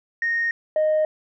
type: tone pair in turn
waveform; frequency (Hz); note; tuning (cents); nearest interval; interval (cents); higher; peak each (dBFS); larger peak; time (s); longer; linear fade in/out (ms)
sine; 1855 / 619; A#6 / D#5; -9 / -9; octave + perfect fifth; 1900; first; -19 / -15; second; 0.22-0.51 / 0.76-1.05; neither; 2
effects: tanh soft clip ceiling -15 dBFS